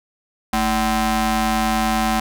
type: ring-modulated tone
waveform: sawtooth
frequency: 270 Hz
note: C#4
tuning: 45 cents flat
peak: -10 dBFS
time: 0.53-2.2 s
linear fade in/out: 5 ms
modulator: 490 Hz
effects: none